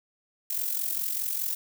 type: noise with amplitude modulation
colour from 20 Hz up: violet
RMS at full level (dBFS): -27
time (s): 0.5-1.55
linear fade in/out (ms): 5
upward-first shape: sine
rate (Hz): 44.9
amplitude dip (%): 65
effects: none